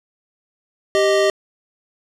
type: tone pair together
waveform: square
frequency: 392 / 622.3 Hz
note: G4 / D#5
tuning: 0 / 0 cents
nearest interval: minor sixth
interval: 800 cents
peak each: -17 dBFS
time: 0.95-1.3 s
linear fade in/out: 0 ms
effects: low-pass 7000 Hz 12 dB/octave